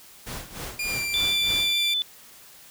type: noise with tremolo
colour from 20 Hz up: pink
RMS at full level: -34 dBFS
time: 0.26-1.73 s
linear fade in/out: 10 ms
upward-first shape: sine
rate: 3.3 Hz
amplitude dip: 80%
type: tone with pitch glide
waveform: sawtooth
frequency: 2413 to 2362 Hz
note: D7 to D7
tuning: +46 to +9 cents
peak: -23 dBFS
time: 0.79-1.94 s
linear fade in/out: 5 ms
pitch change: -37 cents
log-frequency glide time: 0.89-0.98 s
type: tone with vibrato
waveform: sine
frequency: 3509 Hz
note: A7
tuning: 5 cents flat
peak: -22 dBFS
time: 1.14-2.02 s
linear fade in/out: 0 ms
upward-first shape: triangle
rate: 6.7 Hz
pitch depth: 10 cents each way
effects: white hiss -49 dBFS RMS until 2.7 s